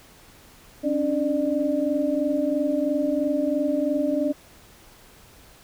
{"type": "tone cluster", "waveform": "sine", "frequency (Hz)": [273.4, 296.4, 598], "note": ["C#4", "D4", "D5"], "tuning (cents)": [-24, 16, 31], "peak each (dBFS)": -25, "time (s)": [0.83, 4.33], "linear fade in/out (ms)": 20, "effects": ["pink hiss -51 dBFS RMS until 5.63 s"]}